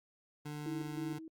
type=tone; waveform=25% pulse; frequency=149 Hz; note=D3; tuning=25 cents sharp; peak=-37 dBFS; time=0.45-1.19 s; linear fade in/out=10 ms
type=tone with tremolo; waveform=sine; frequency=321.3 Hz; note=E4; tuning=44 cents flat; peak=-37 dBFS; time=0.66-1.28 s; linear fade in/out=2 ms; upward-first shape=square; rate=3.2 Hz; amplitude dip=60%
effects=Opus 48 kbps